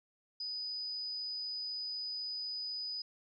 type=tone; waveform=sine; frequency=4978 Hz; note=D#8; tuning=in tune; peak=-37 dBFS; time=0.4-3.02 s; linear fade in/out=5 ms; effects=none